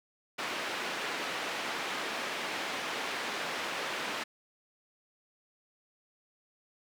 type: band-pass noise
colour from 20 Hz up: white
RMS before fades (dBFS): -36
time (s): 0.38-4.24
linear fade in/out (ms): 10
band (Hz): 260 to 2600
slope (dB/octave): 12
effects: none